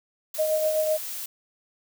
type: noise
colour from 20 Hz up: blue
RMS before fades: -34 dBFS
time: 0.34-1.26 s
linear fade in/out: 5 ms
type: tone with tremolo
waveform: sine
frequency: 622.3 Hz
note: D#5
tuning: in tune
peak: -19 dBFS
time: 0.38-0.98 s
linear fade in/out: 20 ms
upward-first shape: triangle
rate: 7.9 Hz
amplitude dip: 50%
effects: none